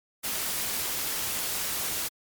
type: noise with amplitude modulation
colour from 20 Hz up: white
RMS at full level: -29 dBFS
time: 0.23-2.09 s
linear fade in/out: 20 ms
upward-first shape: sine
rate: 231 Hz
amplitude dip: 30%
effects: MP3 96 kbps